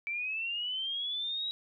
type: linear sweep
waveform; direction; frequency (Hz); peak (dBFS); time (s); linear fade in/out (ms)
sine; up; 2310 to 3867; -32; 0.07-1.51; 0
effects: none